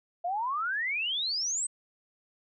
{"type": "exponential sweep", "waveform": "sine", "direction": "up", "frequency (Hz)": [673, 8372], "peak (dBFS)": -28, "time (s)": [0.24, 1.67], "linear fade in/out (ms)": 10, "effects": []}